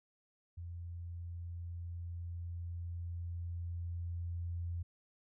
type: tone with level ramp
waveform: sine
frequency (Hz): 86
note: F2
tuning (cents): -26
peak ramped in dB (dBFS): -42 to -36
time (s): 0.57-4.83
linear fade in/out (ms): 10
effects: none